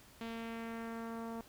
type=tone with low-pass filter sweep; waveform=sawtooth; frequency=228.5 Hz; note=A#3; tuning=34 cents flat; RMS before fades=-43 dBFS; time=0.21-1.41 s; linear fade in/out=0 ms; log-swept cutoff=3500 to 990 Hz; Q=1.5; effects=pink hiss -60 dBFS RMS until 1.48 s